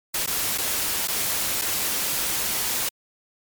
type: noise with dropouts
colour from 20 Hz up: white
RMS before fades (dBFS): -25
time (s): 0.14-2.89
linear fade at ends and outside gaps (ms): 5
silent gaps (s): 0.263-0.273 / 0.578-0.582 / 1.075-1.082 / 1.615-1.618
effects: MP3 96 kbps